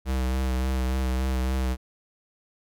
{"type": "tone with vibrato", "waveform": "square", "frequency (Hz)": 64.6, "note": "C2", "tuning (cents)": -21, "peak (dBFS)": -24, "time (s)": [0.05, 1.77], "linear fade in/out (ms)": 50, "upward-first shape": "sine", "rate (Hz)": 3.5, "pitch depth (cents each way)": 26, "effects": []}